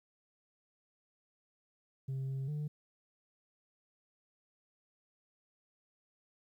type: tone with pitch steps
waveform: sine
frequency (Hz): 133.7 / 134.5 / 149.3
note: C3 / C3 / D3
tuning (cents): +38 / +48 / +29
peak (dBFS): -32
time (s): 2.08-2.68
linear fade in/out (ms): 10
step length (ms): 200
effects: tanh soft clip ceiling -34 dBFS + 12-bit